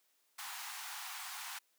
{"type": "high-pass noise", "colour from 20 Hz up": "pink", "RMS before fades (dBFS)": -45, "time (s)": [0.38, 1.59], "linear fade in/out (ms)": 10, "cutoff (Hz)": 750, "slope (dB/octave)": 96, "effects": ["white hiss -75 dBFS RMS until 1.78 s", "high-pass 300 Hz 12 dB/octave"]}